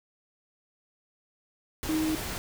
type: tone in noise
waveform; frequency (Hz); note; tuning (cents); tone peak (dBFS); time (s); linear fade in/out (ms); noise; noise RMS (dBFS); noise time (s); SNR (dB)
sine; 313.9; D#4; +15; -25; 1.89-2.15; 0; pink; -35; 1.83-2.38; +7
effects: none